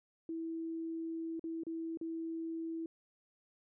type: tone with dropouts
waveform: sine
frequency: 327.5 Hz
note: E4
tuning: 11 cents flat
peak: -37 dBFS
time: 0.29-2.86 s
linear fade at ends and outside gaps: 2 ms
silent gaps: 1.395-1.44 / 1.635-1.667 / 1.973-2.012 s
effects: none